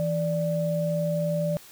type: tone pair together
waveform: sine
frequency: 164.44 / 587.3 Hz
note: E3 / D5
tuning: -4 / 0 cents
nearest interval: octave + minor seventh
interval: 2204 cents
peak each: -26 / -26 dBFS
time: 0-1.57 s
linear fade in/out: 0 ms
effects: white hiss -49 dBFS RMS until 1.71 s